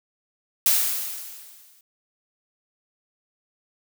blue noise with exponential decay, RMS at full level -17 dBFS, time 0.66-1.81 s, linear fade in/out 2 ms, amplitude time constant 250 ms, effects none

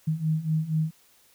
sine beating tone pair, 154.9 / 159.1 Hz, D#3 / D#3, -7 / +39 cents, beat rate 4.2 Hz, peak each -28 / -25 dBFS, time 0.07-0.91 s, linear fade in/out 10 ms, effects white hiss -60 dBFS RMS until 1.34 s

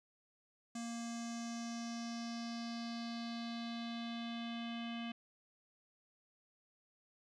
square tone with low-pass filter sweep, 233.1 Hz, A#3, in tune, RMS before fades -43 dBFS, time 0.75-5.12 s, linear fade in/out 5 ms, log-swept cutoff 7300 to 3000 Hz, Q 3.9, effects none

